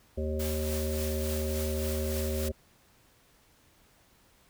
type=harmonic tone; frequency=77.1 Hz; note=D#2; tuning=15 cents flat; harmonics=1 / 3 / 5 / 7 / 8; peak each=-31 / -37 / -36 / -37 / -43 dBFS; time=0.17-2.52 s; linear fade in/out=10 ms
type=noise with tremolo; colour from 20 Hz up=white; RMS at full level=-38 dBFS; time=0.39-2.49 s; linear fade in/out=10 ms; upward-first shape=triangle; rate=3.5 Hz; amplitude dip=45%
effects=pink hiss -63 dBFS RMS until 4.49 s